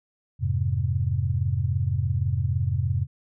sine chord, F minor, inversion none, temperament just, 87.31 / 104.77 / 130.96 Hz, F2 / Ab2 / C3, 0 / +16 / +2 cents, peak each -26 dBFS, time 0.39-3.07 s, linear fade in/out 50 ms, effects none

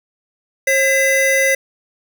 square tone pair together, 538.3 / 2019 Hz, C5 / B6, +49 / +38 cents, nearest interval octave + major seventh, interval 2289 cents, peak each -17 / -15 dBFS, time 0.67-1.55 s, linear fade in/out 5 ms, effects none

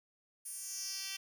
10% pulse tone with high-pass filter sweep, 387.7 Hz, G4, 19 cents flat, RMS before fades -42 dBFS, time 0.45-1.17 s, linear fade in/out 10 ms, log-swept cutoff 10000 to 3400 Hz, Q 2.8, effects none

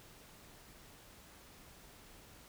silence, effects pink hiss -58 dBFS RMS until 2.48 s

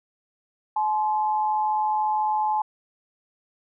sine tone pair together, 856 / 1041.9 Hz, A5 / C6, -48 / -8 cents, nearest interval minor third, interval 340 cents, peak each -21 / -30 dBFS, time 0.76-2.62 s, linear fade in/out 5 ms, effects none

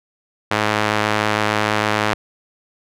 sawtooth tone with band-pass filter, 106.4 Hz, G#2, 42 cents sharp, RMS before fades -19 dBFS, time 0.51-2.14 s, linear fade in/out 5 ms, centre 1600 Hz, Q 0.66, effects none

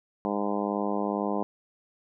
harmonic tone, 102.2 Hz, G#2, 27 cents flat, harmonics 2 / 3 / 4 / 5 / 6 / 7 / 8 / 9 / 10, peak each -31 / -33 / -34 / -35 / -36 / -36 / -37 / -38 / -38 dBFS, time 0.25-1.43 s, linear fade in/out 0 ms, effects none

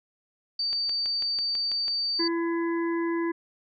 sine tone, 4609 Hz, D8, 33 cents flat, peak -25 dBFS, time 0.59-2.28 s, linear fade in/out 5 ms
click train, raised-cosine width 0.2 ms, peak -23 dBFS, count 8, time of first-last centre 0.73-1.881 s, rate 6.08 Hz
harmonic tone, 335.9 Hz, E4, 33 cents sharp, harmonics 1 / 3 / 5 / 6, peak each -25 / -35 / -39 / -41 dBFS, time 2.19-3.32 s, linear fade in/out 10 ms
effects none

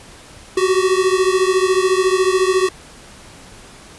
square beating tone pair, 370 / 384 Hz, F#4 / G4, 0 / -36 cents, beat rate 14 Hz, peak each -16 / -18 dBFS, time 0.57-2.69 s, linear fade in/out 5 ms, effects pink hiss -41 dBFS RMS until 3.98 s + resampled to 24000 Hz

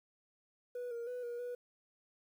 sine tone with pitch steps, 490.4 / 469.2 / 494.9 / 477.7 / 488.8 Hz, B4 / A#4 / B4 / A#4 / B4, -12 / +11 / +4 / +42 / -18 cents, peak -36 dBFS, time 0.75-1.55 s, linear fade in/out 5 ms, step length 160 ms, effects tanh soft clip ceiling -38 dBFS + 11-bit

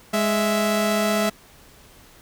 sawtooth tone pair together, 207.9 / 659.3 Hz, G#3 / E5, +2 / 0 cents, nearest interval octave + minor sixth, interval 1998 cents, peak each -18 dBFS, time 0.13-1.3 s, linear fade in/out 10 ms, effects pink hiss -50 dBFS RMS until 2.21 s

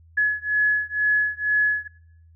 sine beating tone pair, 1696 / 1698.1 Hz, G#6 / G#6, +36 / +38 cents, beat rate 2.1 Hz, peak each -22 dBFS, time 0.17-1.88 s, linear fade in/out 10 ms, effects noise-tail reverb RT60 0.7 s tail -20 dB re dry + added 82 Hz sine -49 dBFS peak until 2.35 s

